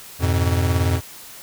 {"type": "chord", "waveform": "square", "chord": "F diminished", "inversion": "none", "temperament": "just", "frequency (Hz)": [87.31, 104.77, 125.72], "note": ["F2", "Ab2", "Cb3"], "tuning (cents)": [0, 16, 31], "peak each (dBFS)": [-19, -25, -25], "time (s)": [0.19, 1.01], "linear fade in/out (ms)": 50, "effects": ["white hiss -40 dBFS RMS until 1.42 s"]}